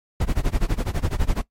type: noise with tremolo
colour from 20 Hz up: brown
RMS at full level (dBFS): -18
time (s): 0.2-1.42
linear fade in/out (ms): 5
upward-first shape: sine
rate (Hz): 12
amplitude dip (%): 95
effects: noise-tail reverb RT60 0.1 s tail -18 dB re dry + MP3 64 kbps